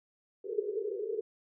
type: band-pass noise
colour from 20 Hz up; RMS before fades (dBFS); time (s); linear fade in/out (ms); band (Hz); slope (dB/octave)
white; -35; 0.44-1.21; 5; 390 to 450; 96
effects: none